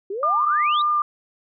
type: exponential sweep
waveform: sine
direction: up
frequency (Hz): 371.7 to 3944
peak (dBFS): -25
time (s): 0.1-0.82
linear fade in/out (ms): 5
type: tone with vibrato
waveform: sine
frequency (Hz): 1200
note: D6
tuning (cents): +37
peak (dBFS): -17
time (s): 0.23-1.02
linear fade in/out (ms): 2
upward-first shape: triangle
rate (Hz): 6.3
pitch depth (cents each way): 10
effects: none